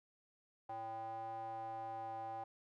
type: tone with band-pass filter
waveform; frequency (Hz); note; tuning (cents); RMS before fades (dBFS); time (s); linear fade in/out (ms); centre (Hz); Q
square; 112.4; A2; +37; -45; 0.69-2.44; 5; 790; 6.7
effects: none